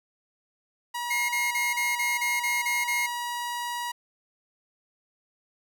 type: tone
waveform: sawtooth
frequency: 961 Hz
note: B5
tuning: 48 cents flat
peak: -26 dBFS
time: 0.94-3.92 s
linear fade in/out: 10 ms
type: tone bursts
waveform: 45% pulse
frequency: 2143 Hz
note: C7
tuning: 41 cents sharp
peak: -25 dBFS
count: 9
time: 1.1-3.066 s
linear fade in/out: 10 ms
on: 190 ms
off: 32 ms
effects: none